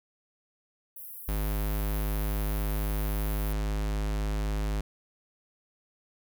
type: high-pass noise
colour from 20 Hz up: pink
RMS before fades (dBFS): -43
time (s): 0.96-3.53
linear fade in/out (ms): 5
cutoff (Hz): 11000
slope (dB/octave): 48
type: tone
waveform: square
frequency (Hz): 51.9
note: G#1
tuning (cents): 0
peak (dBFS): -28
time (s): 1.28-4.81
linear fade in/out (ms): 5
effects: none